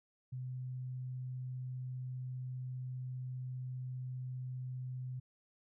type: tone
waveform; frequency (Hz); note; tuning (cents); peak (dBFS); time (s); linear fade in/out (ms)
sine; 127.5; C3; -44; -39; 0.32-5.2; 10
effects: none